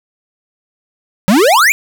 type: exponential sweep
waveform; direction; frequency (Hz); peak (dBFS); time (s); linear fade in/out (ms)
square; up; 174.6 to 2500; -7; 1.28-1.72; 0
effects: none